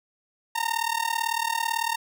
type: tone with amplitude modulation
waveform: sawtooth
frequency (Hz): 918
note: A#5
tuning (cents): -27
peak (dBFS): -17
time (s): 0.55-1.96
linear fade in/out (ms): 10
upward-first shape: sine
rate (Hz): 38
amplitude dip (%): 90
effects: none

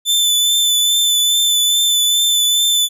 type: tone with vibrato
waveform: sawtooth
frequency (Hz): 3520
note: A7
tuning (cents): 0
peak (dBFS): -9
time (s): 0.05-2.89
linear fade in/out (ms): 50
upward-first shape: triangle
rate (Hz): 2.4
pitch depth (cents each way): 23
effects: none

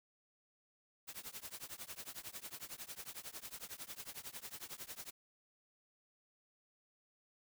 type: noise with tremolo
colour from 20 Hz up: white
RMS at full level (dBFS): -45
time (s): 1.07-5.11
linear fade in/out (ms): 20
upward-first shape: triangle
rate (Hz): 11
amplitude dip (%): 100
effects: none

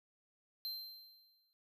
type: tone with exponential decay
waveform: square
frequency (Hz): 4129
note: C8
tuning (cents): -24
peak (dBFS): -38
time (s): 0.65-1.53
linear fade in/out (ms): 0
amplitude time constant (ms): 190
effects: none

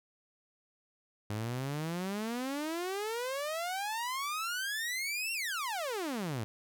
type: exponential two-way sweep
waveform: sawtooth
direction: up then down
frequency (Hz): 101.9 to 2768 to 101.9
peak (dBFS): -30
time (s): 1.3-6.44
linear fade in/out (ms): 0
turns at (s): 5.33
effects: none

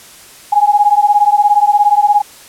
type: beating tone pair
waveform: sine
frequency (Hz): 819 / 836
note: G#5 / G#5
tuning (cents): -24 / +11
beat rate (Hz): 17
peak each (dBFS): -10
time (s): 0.52-2.22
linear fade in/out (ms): 10
effects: white hiss -38 dBFS RMS until 2.48 s + low-pass 12000 Hz 12 dB/octave

